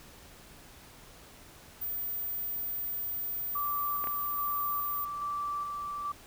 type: tone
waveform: sine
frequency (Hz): 14720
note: A#9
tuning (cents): -23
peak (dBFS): -32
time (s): 1.81-5.05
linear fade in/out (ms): 10
type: tone with tremolo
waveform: sine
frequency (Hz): 1165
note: D6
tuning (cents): -14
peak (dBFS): -31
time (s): 3.55-6.12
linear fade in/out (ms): 5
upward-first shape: square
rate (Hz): 1.2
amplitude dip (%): 30
type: clicks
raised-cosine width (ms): 0.5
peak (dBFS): -24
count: 2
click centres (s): 4.041 / 4.072
effects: pink hiss -53 dBFS RMS until 6.26 s